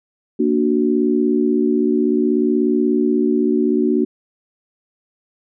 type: chord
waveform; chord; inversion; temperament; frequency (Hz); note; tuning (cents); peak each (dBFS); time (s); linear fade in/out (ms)
sine; Bb augmented; none; equal; 233.1 / 293.7 / 370; Bb3 / D4 / F#4; 0 / 0 / 0; -18; 0.39-4.05; 10
effects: none